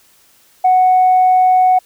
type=tone; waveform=sine; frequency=740 Hz; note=F#5; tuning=in tune; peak=-6 dBFS; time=0.64-1.79 s; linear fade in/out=10 ms; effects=tanh soft clip ceiling -4 dBFS + white hiss -51 dBFS RMS until 1.85 s